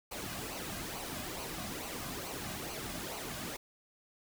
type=noise with flanger; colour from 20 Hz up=pink; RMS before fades=-41 dBFS; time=0.11-3.57 s; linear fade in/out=10 ms; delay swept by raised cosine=0.56 to 2.26 ms; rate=2.3 Hz; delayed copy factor=-0.6; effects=none